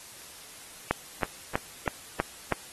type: click train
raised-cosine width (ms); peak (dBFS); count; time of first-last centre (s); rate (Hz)
0.5; -10; 6; 0.91-2.523; 3.1
effects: white hiss -47 dBFS RMS until 2.72 s + AAC 32 kbps